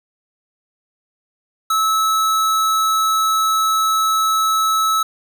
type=tone; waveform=square; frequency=1300 Hz; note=E6; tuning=24 cents flat; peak=-15 dBFS; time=1.7-5.03 s; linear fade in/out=5 ms; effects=8-bit